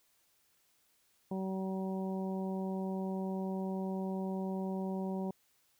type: harmonic tone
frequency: 190 Hz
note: F#3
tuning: 46 cents sharp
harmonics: 1 / 2 / 3 / 4 / 5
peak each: -35 / -41 / -45 / -47 / -49 dBFS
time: 1.31-5.31 s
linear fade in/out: 5 ms
effects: white hiss -72 dBFS RMS until 5.79 s